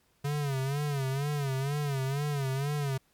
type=tone with vibrato; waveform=square; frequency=140 Hz; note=C#3; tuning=18 cents sharp; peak=-29 dBFS; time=0.24-2.98 s; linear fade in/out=10 ms; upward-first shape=sine; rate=2.1 Hz; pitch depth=100 cents each way; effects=pink hiss -69 dBFS RMS until 3.13 s + MP3 96 kbps